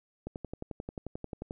click train, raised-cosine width 2 ms, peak -24 dBFS, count 15, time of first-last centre 0.27-1.509 s, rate 11.3 Hz, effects none

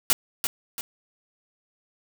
white noise with echo, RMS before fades -19 dBFS, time 0.1-0.13 s, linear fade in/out 0 ms, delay 340 ms, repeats 2, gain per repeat -7 dB, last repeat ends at 0.81 s, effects none

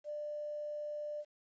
sine tone with quantisation, 595 Hz, D5, 22 cents sharp, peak -38 dBFS, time 0.04-1.25 s, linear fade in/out 50 ms, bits 11, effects resampled to 16000 Hz

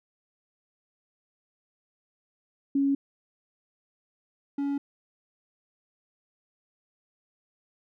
sine / triangle tone pair in turn, 277.2 / 281.6 Hz, C#4 / C#4, 0 / +27 cents, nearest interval unison, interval 27 cents, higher second, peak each -21 / -24 dBFS, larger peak first, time 2.75-2.95 / 4.58-4.78 s, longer neither, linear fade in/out 5 ms, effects none

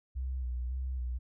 sine tone with vibrato, 63 Hz, B1, 35 cents sharp, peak -32 dBFS, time 0.15-1.19 s, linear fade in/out 20 ms, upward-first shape square, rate 1.8 Hz, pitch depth 43 cents each way, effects none

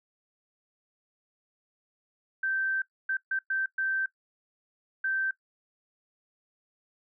sine tone bursts at uneven times, 1557 Hz, G6, 12 cents flat, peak -26 dBFS, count 6, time 2.43-2.82 / 3.09-3.17 / 3.31-3.39 / 3.5-3.66 / 3.78-4.06 / 5.04-5.31 s, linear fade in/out 5 ms, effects noise-tail reverb RT60 0.1 s tail -18 dB re dry

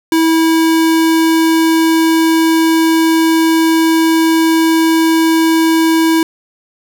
square tone, 324.9 Hz, E4, 25 cents flat, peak -9 dBFS, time 0.12-6.23 s, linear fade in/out 2 ms, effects none

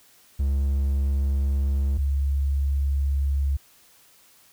triangle / sine tone pair in turn, 68.9 / 69.5 Hz, C#2 / C#2, -10 / +5 cents, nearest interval unison, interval 15 cents, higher second, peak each -18 / -20 dBFS, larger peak first, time 0.39-1.98 / 1.98-3.57 s, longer neither, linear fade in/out 10 ms, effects white hiss -56 dBFS RMS until 4.52 s

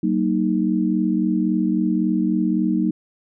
sine chord, D# minor, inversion first, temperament equal with one note detuned, 189.43 / 233.1 / 311.1 Hz, F#3 / A#3 / D#4, +41 / 0 / 0 cents, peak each -21 / -22 / -21 dBFS, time 0.03-2.91 s, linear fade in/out 5 ms, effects none

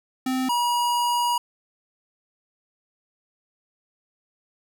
square tone pair in turn, 258.9 / 961.2 Hz, C4 / B5, -18 / -47 cents, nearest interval octave + major seventh, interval 2271 cents, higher second, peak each -23 / -21 dBFS, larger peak second, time 0.26-0.49 / 0.49-1.38 s, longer second, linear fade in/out 5 ms, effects none

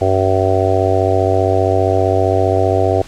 harmonic tone, 95.2 Hz, F#2, 50 cents sharp, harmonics 1 / 3 / 4 / 5 / 6 / 7 / 8, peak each -17 / -23 / -18 / -19 / -21 / -17 / -21 dBFS, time 0.01-3.02 s, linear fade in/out 5 ms, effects pink hiss -38 dBFS RMS until 3.07 s + low-pass 8000 Hz 12 dB/octave

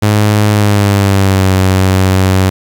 sawtooth tone with pitch glide, 104.8 to 94.45 Hz, G#2 to F#2, +16 to +36 cents, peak -3 dBFS, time 0.02-2.5 s, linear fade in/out 10 ms, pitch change -180 cents, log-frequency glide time 0.5-1.51 s, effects 7-bit

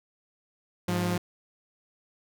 sawtooth tone pair together, 103.83 / 177 Hz, G#2 / F3, 0 / +23 cents, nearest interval major sixth, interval 923 cents, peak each -27 / -23 dBFS, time 0.88-1.18 s, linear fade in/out 5 ms, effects none

